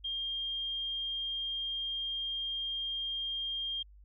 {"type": "tone", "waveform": "sine", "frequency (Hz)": 3210, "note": "G7", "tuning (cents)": 40, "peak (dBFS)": -33, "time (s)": [0.04, 3.83], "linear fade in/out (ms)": 10, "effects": ["added 50 Hz sine -53 dBFS peak until 4.04 s"]}